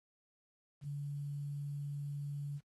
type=tone with quantisation; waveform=sine; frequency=143.6 Hz; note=D3; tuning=39 cents flat; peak=-38 dBFS; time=0.81-2.61 s; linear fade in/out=50 ms; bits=11; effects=AAC 32 kbps